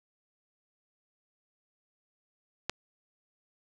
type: click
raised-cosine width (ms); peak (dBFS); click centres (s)
0.2; -12; 2.696
effects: none